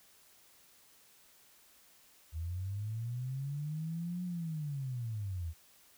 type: linear two-way sweep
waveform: sine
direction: up then down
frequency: 77.4 to 181.3 to 77.4 Hz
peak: -35 dBFS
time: 2.32-5.54 s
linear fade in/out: 50 ms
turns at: 4.24 s
effects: white hiss -63 dBFS RMS until 5.97 s